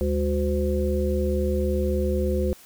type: harmonic tone with a mistuned harmonic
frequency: 73.42 Hz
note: D2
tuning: in tune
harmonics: 1 / 3 / 5 / 7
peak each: -24 / -28 / -27 / -28 dBFS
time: 0.01-2.53 s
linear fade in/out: 0 ms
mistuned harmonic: 3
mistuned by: -140 cents
effects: white hiss -50 dBFS RMS until 2.65 s